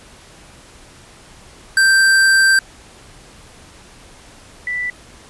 square / sine tone pair in turn, 1568 / 1975.6 Hz, G6 / B6, 0 / 0 cents, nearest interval major third, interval 400 cents, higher second, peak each -10 / -19 dBFS, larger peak first, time 1.77-2.59 / 4.67-4.9 s, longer first, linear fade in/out 2 ms, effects pink hiss -43 dBFS RMS until 5.29 s + resampled to 24000 Hz

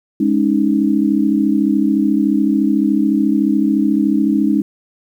sine chord, Ab suspended fourth, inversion none, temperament equal, 207.7 / 277.2 / 311.1 Hz, Ab3 / Db4 / Eb4, 0 / 0 / 0 cents, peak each -16 dBFS, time 0.2-4.62 s, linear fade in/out 5 ms, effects 8-bit

